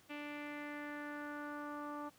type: tone with low-pass filter sweep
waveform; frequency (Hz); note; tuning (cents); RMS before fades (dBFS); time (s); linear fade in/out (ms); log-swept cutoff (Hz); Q
sawtooth; 293.7; D4; 0; -45; 0.09-2.1; 20; 2600 to 1100; 3.6
effects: pink hiss -66 dBFS RMS until 2.18 s + high-pass 100 Hz 12 dB/octave